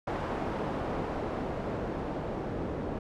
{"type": "noise with low-pass filter sweep", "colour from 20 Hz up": "white", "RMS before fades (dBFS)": -34, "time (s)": [0.07, 2.99], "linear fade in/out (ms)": 5, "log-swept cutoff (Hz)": [760, 470], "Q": 0.78, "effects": []}